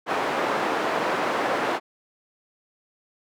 white band-pass noise, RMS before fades -25 dBFS, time 0.06-1.8 s, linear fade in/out 50 ms, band 310 to 1100 Hz, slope 12 dB/octave, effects none

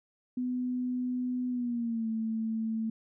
sine tone with pitch glide, 250 to 222.7 Hz, B3 to A3, +21 to +21 cents, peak -29 dBFS, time 0.37-2.9 s, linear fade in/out 5 ms, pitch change -200 cents, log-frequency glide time 1.49-2.08 s, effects none

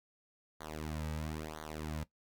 sawtooth tone with flanger, 77.5 Hz, D#2, 6 cents flat, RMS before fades -41 dBFS, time 0.6-2.04 s, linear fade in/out 10 ms, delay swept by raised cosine 0.38 to 2.88 ms, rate 1 Hz, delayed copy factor -1, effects noise-tail reverb RT60 0.1 s tail -17 dB re dry

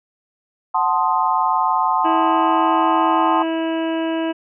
sine chord, F# diminished seventh, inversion none, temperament equal, 740 / 880 / 1046.5 / 1244.5 Hz, F#5 / A5 / C6 / Eb6, 0 / 0 / 0 / 0 cents, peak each -22 / -19 / -19 / -24 dBFS, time 0.74-3.43 s, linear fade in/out 10 ms
harmonic tone, 325.7 Hz, E4, 21 cents flat, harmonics 1 / 2 / 3 / 4 / 5 / 6 / 7 / 8 / 9, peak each -20 / -25 / -30 / -41 / -34 / -45 / -44 / -38 / -36 dBFS, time 2.04-4.33 s, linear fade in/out 20 ms
effects none

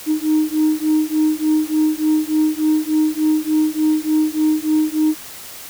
sine beating tone pair, 308 / 311.4 Hz, D#4 / D#4, -17 / +2 cents, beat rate 3.4 Hz, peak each -16 dBFS, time 0.06-5.15 s, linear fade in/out 50 ms, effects tanh soft clip ceiling -9 dBFS + white hiss -35 dBFS RMS until 5.69 s

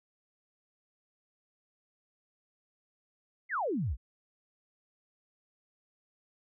sine exponential sweep, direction down, 2217 to 49 Hz, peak -29 dBFS, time 3.49-3.97 s, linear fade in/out 50 ms, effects none

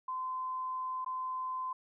sine tone with dropouts, 1029 Hz, C6, 29 cents flat, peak -34 dBFS, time 0.08-1.73 s, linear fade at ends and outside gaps 5 ms, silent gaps 1.047-1.061 s, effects none

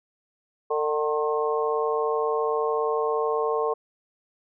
harmonic tone with a mistuned harmonic, 150.6 Hz, D3, 44 cents sharp, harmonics 3 / 4 / 5 / 6 / 7, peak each -24 / -31 / -32 / -35 / -29 dBFS, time 0.7-3.74 s, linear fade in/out 10 ms, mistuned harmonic 7, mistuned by +28 cents, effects none

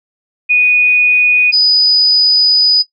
sine tone pair in turn, 2474 / 4972 Hz, D#7 / D#8, -10 / -2 cents, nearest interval octave, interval 1208 cents, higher second, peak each -6 dBFS, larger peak neither, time 0.49-1.52 / 1.52-2.83 s, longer second, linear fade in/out 20 ms, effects noise-tail reverb RT60 0.1 s tail -17 dB re dry

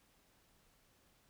silence, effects pink hiss -71 dBFS RMS until 1.29 s

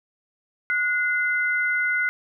sine tone pair together, 1458.7 / 2061 Hz, F#6 / C7, -25 / -27 cents, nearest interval tritone, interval 598 cents, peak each -22 / -24 dBFS, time 0.7-2.09 s, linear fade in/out 0 ms, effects none

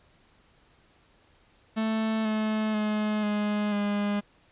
45% pulse tone with pitch steps, 220.5 / 216.5 / 212.5 / 208.6 / 204.8 Hz, A3 / A3 / G#3 / G#3 / G#3, +4 / -28 / +40 / +8 / -24 cents, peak -25 dBFS, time 1.76-4.21 s, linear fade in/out 20 ms, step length 490 ms, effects pink hiss -62 dBFS RMS until 4.51 s + resampled to 8000 Hz

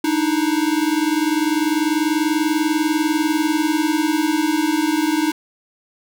square tone pair together, 299.8 / 320 Hz, D4 / D#4, +36 / +49 cents, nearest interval minor second, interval 113 cents, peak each -20 dBFS, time 0.04-5.32 s, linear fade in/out 5 ms, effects none

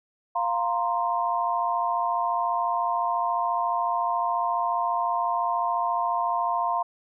sine chord, F suspended fourth, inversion none, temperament equal, 698.5 / 932.3 / 1046.5 Hz, F5 / Bb5 / C6, 0 / 0 / 0 cents, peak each -27 dBFS, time 0.35-6.83 s, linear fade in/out 10 ms, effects none

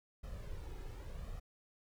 brown noise with flanger, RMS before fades -45 dBFS, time 0.23-1.4 s, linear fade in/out 10 ms, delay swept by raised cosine 1.6 to 2.38 ms, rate 0.9 Hz, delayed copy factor +0.65, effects none

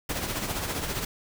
pink noise with tremolo, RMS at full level -29 dBFS, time 0.09-1.05 s, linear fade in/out 5 ms, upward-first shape sine, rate 15 Hz, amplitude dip 50%, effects none

